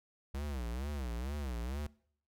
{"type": "tone with vibrato", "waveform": "square", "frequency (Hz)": 65.41, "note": "C2", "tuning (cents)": 0, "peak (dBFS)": -37, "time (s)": [0.34, 1.87], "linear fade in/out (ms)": 5, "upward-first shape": "sine", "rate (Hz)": 2.2, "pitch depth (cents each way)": 220, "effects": ["noise-tail reverb RT60 0.6 s tail -22 dB re dry"]}